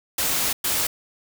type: noise bursts at uneven times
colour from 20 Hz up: white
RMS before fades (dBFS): -23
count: 2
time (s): 0.18-0.53 / 0.64-0.87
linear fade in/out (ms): 5
effects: none